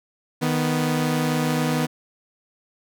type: tone pair together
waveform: sawtooth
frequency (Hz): 155.56 / 246.8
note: D#3 / B3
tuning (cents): 0 / -1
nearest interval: minor sixth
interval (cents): 799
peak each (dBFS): -19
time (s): 0.41-1.87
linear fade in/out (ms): 20
effects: none